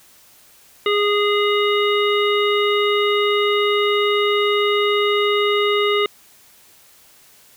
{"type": "harmonic tone", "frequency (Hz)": 412.6, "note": "G#4", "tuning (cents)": -11, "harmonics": [1, 3, 5, 7, 9], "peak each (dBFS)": [-17, -22, -24, -25, -27], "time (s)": [0.86, 6.06], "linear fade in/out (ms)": 2, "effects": ["white hiss -50 dBFS RMS until 7.56 s"]}